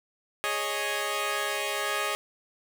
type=chord; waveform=10% pulse; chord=Ab suspended fourth; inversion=none; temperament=equal; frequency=415.3 / 554.4 / 622.3 Hz; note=Ab4 / Db5 / Eb5; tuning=0 / 0 / 0 cents; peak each=-24 dBFS; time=0.44-2.15 s; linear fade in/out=0 ms; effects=none